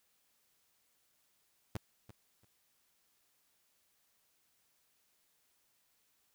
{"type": "tone with echo", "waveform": "sawtooth", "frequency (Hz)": 106.7, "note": "G#2", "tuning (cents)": 47, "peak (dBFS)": -32, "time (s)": [1.75, 1.77], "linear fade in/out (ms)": 0, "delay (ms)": 340, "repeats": 2, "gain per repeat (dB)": -14, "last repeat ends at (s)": 2.45, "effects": ["white hiss -75 dBFS RMS until 6.34 s"]}